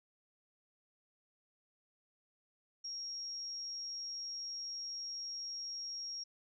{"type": "tone", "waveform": "sine", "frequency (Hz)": 5588, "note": "F8", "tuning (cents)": 0, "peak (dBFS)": -40, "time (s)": [2.84, 6.24], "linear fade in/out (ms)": 10, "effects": []}